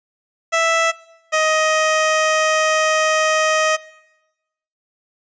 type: tone pair in turn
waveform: 15% pulse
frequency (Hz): 659.3 / 626.4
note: E5 / D#5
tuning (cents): 0 / +11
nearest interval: minor second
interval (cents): 89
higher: first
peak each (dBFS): -8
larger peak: neither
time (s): 0.52-0.92 / 1.32-3.77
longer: second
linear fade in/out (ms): 20
effects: noise-tail reverb RT60 1.0 s tail -22 dB re dry + resampled to 16000 Hz